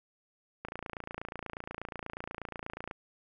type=click train; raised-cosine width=0.5 ms; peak=-23 dBFS; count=65; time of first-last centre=0.65-2.911 s; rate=28.3 Hz; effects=none